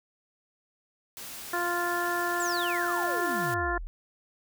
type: noise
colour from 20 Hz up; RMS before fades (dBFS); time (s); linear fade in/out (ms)
white; -41; 1.17-3.54; 0
type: harmonic tone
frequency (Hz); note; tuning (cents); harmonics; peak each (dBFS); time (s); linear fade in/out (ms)
349.2; F4; 0; 1 / 2 / 3 / 4 / 5; -33 / -33 / -33 / -33 / -33; 1.53-3.78; 5
type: exponential sweep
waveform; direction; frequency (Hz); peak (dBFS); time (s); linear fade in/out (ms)
sine; down; 7902 to 33.16; -34; 2.4-3.87; 0
effects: none